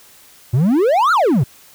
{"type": "exponential two-way sweep", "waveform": "triangle", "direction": "up then down", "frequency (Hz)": [111.4, 1456, 111.4], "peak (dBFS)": -9, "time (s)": [0.53, 1.44], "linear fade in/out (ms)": 10, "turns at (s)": 1.12, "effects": ["white hiss -46 dBFS RMS until 1.74 s"]}